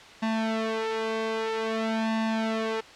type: tone with flanger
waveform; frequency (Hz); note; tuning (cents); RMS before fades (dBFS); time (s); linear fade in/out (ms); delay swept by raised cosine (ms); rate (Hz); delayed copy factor
sawtooth; 222.2; A3; +17; -28; 0.22-2.81; 10; 1.1 to 2.6; 0.51; +0.9
effects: white hiss -47 dBFS RMS until 2.95 s + low-pass 4000 Hz 12 dB/octave